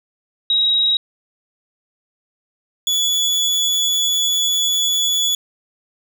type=tone pair in turn; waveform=sine / 30% pulse; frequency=3819 / 3419 Hz; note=A#7 / G#7; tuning=+41 / +50 cents; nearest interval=major second; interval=191 cents; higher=first; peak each=-13 dBFS; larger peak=neither; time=0.5-0.97 / 2.87-5.35 s; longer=second; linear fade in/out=2 ms; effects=none